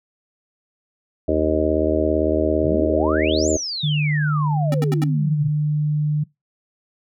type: harmonic tone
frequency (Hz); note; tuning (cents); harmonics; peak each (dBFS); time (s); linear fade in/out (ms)
77.78; D#2; 0; 1 / 3 / 4 / 5 / 6 / 7 / 8; -25 / -28 / -22 / -23 / -27 / -25 / -22; 1.28-3.57; 5
type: exponential two-way sweep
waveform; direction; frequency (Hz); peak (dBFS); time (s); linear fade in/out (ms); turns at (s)
sine; up then down; 116.54 to 7459 to 116.54; -24; 2.63-5.49; 10; 3.49
type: tone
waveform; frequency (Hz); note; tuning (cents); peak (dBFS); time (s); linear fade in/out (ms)
sine; 150; D3; +37; -17; 3.83-6.24; 10
type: tone bursts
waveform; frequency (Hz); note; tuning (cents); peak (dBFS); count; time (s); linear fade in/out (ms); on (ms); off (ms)
square; 261.6; C4; 0; -21; 4; 4.72-5.039; 2; 22; 77
effects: noise-tail reverb RT60 0.2 s tail -22 dB re dry